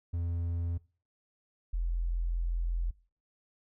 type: tone pair in turn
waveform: triangle / sine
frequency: 85.3 / 42.65 Hz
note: F2 / F1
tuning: -40 / -40 cents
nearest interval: octave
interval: 1200 cents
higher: first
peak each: -28 dBFS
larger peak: neither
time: 0.13-0.78 / 1.73-2.91 s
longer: second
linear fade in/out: 10 ms
effects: noise-tail reverb RT60 0.4 s tail -22 dB re dry